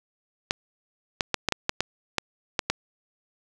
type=clicks; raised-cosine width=0.2 ms; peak=-5 dBFS; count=10; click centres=0.509 / 1.208 / 1.343 / 1.487 / 1.523 / 1.694 / 1.806 / 2.183 / 2.592 / 2.7 s; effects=none